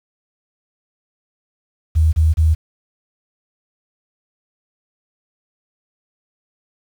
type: tone bursts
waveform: sine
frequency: 79.2 Hz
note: D#2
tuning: 31 cents sharp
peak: -10 dBFS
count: 3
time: 1.95-2.55 s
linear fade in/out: 20 ms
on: 180 ms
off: 30 ms
effects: 7-bit